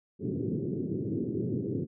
white band-pass noise, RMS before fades -32 dBFS, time 0.19-1.87 s, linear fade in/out 50 ms, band 100 to 400 Hz, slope 48 dB/octave, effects none

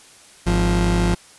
30% pulse tone pair together, 52.12 / 174.61 Hz, G#1 / F3, +7 / 0 cents, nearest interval octave + major sixth, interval 2093 cents, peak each -16 dBFS, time 0.46-1.15 s, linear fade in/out 10 ms, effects white hiss -47 dBFS RMS until 1.38 s + resampled to 24000 Hz

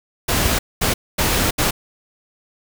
pink noise bursts at uneven times, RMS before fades -18 dBFS, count 4, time 0.28-0.59 / 0.81-0.94 / 1.18-1.51 / 1.58-1.71 s, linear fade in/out 10 ms, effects none

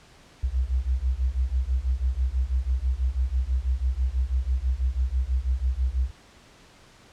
sine beating tone pair, 60.7 / 66.8 Hz, B1 / C2, -29 / +36 cents, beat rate 6.1 Hz, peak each -25 / -25 dBFS, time 0.43-6.11 s, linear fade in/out 10 ms, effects pink hiss -53 dBFS RMS until 7.12 s + low-pass 7000 Hz 12 dB/octave

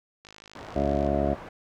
click train, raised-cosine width 0.2 ms, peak -29 dBFS, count 44, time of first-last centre 0.25-1.066 s, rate 52.7 Hz
white low-pass noise, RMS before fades -42 dBFS, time 0.55-1.49 s, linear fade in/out 5 ms, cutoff 970 Hz, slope 12 dB/octave
harmonic tone, 70.6 Hz, C#2, 32 cents sharp, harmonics 1 / 2 / 3 / 4 / 5 / 6 / 8 / 9 / 10, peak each -30 / -34 / -31 / -31 / -32 / -35 / -31 / -29 / -32 dBFS, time 0.75-1.35 s, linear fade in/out 20 ms
effects none

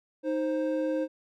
triangle tone pair together, 311.8 / 525.3 Hz, D#4 / C5, +4 / +7 cents, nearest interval major sixth, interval 903 cents, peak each -27 dBFS, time 0.23-1.08 s, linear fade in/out 50 ms, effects none

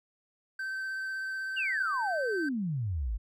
triangle tone with vibrato, 1548 Hz, G6, 22 cents flat, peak -31 dBFS, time 0.59-2.49 s, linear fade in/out 5 ms, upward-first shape sine, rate 16 Hz, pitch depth 10 cents each way
sine exponential sweep, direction down, 2954 to 47 Hz, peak -29 dBFS, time 1.56-3.18 s, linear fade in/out 20 ms
effects none

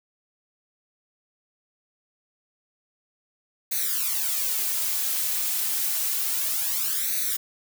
blue noise with flanger, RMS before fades -26 dBFS, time 3.71-7.37 s, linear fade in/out 10 ms, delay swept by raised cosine 0.48 to 4.08 ms, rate 0.29 Hz, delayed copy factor +0.9, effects none

